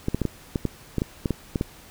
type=clicks; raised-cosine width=3 ms; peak=-10 dBFS; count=12; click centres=0.084 / 0.146 / 0.217 / 0.253 / 0.558 / 0.653 / 0.983 / 1.019 / 1.258 / 1.307 / 1.558 / 1.611 s; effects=pink hiss -48 dBFS RMS until 1.9 s